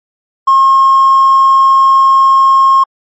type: tone with hard clipping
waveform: sine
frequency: 1076 Hz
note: C6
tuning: 48 cents sharp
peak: -4 dBFS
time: 0.47-2.84 s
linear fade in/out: 10 ms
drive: 1 dB
effects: MP3 32 kbps